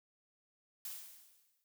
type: noise with exponential decay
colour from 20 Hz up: blue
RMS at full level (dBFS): -42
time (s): 0.85-1.64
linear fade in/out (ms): 1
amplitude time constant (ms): 170
effects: none